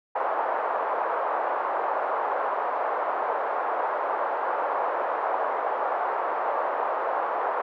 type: band-pass noise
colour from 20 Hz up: white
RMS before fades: -27 dBFS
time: 0.15-7.62 s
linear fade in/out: 10 ms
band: 510 to 1100 Hz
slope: 24 dB/octave
effects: none